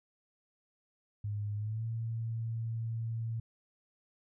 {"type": "tone with pitch glide", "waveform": "sine", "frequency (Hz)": [103.83, 113.88], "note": ["G#2", "A#2"], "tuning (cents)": [0, -40], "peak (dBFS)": -33, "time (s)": [1.24, 3.4], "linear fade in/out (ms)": 5, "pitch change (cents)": 160, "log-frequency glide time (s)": [1.56, 1.86], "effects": []}